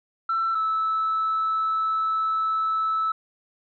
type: tone pair in turn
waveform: sine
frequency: 1339 / 1308.4 Hz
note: E6 / E6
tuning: +27 / -13 cents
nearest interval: unison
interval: 40 cents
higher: first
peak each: -20 dBFS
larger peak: neither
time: 0.29-0.55 / 0.55-3.12 s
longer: second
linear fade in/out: 5 ms
effects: tanh soft clip ceiling -18 dBFS